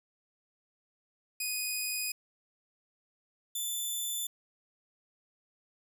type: tone pair in turn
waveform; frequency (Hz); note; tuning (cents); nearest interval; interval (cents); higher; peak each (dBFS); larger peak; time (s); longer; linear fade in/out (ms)
10% pulse; 2488 / 3516; D#7 / A7; -1 / -2; tritone; 599; second; -23 / -25; first; 1.4-2.12 / 3.55-4.27; neither; 5
effects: none